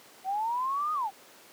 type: linear two-way sweep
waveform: sine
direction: up then down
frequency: 742 to 1251 to 742 Hz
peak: -27 dBFS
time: 0.24-1.11 s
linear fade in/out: 50 ms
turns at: 0.93 s
effects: pink hiss -53 dBFS RMS until 1.52 s + high-pass 300 Hz 12 dB/octave